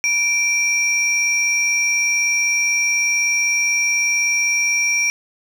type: tone pair together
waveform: sine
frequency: 2349 / 5655 Hz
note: D7 / F8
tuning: 0 / +21 cents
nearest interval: octave + minor third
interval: 1521 cents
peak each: -15 / -19 dBFS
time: 0.04-5.1 s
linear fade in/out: 0 ms
effects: tanh soft clip ceiling -11 dBFS + 7-bit